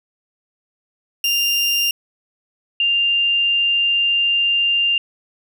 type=tone pair in turn; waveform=30% pulse / sine; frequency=2794 / 2794 Hz; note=F7 / F7; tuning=0 / 0 cents; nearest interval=unison; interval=0 cents; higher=neither; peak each=-13 / -14 dBFS; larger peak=first; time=1.24-1.91 / 2.8-4.98 s; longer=second; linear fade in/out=2 ms; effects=none